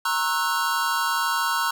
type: chord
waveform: square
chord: F# dominant seventh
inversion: first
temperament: equal with one note detuned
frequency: 932.3 / 1084 / 1318.5 / 1480 Hz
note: A#5 / C#6 / E6 / F#6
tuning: 0 / -39 / 0 / 0 cents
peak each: -28 dBFS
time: 0.05-1.71 s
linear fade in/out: 5 ms
effects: none